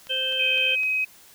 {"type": "click train", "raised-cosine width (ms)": 0.2, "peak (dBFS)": -25, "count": 4, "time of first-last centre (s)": [0.07, 0.833], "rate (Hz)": 3.93}
{"type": "harmonic tone", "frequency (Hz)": 521, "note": "C5", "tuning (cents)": -7, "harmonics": [1, 3, 5, 6], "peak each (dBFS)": [-33, -36, -31, -24], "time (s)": [0.09, 0.76], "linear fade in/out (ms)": 20}
{"type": "tone", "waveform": "sine", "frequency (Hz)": 2531, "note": "D#7", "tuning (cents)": 29, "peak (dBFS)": -21, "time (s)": [0.39, 1.05], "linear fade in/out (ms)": 10}
{"effects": ["white hiss -51 dBFS RMS until 1.34 s"]}